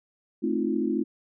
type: chord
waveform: sine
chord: F dominant seventh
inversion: first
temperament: just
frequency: 218.3 / 261.9 / 314.3 / 349.2 Hz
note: A3 / C4 / Eb4 / F4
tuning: -13 / +2 / +18 / 0 cents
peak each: -29 dBFS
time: 0.42-1.04 s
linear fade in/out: 20 ms
effects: none